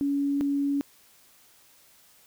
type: tone pair in turn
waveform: sine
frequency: 281.9 / 281.9 Hz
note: C#4 / C#4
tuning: +29 / +29 cents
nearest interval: unison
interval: 0 cents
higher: neither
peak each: -23 dBFS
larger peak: neither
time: 0.01-0.41 / 0.41-0.81 s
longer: neither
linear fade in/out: 0 ms
effects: white hiss -58 dBFS RMS until 2.26 s